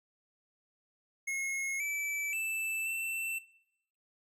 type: tone with pitch steps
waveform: square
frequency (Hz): 2166 / 2312 / 2643 / 2678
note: C#7 / D7 / E7 / E7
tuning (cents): -41 / -28 / +4 / +27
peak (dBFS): -33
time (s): 1.27-3.39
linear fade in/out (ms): 10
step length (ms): 530
effects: noise-tail reverb RT60 0.8 s tail -21 dB re dry + resampled to 32000 Hz